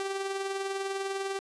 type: tone with tremolo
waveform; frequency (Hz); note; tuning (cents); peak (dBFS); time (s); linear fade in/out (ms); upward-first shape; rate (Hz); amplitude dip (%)
sawtooth; 390; G4; -9; -25; 0-1.39; 0; triangle; 20; 50
effects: resampled to 22050 Hz + 10-bit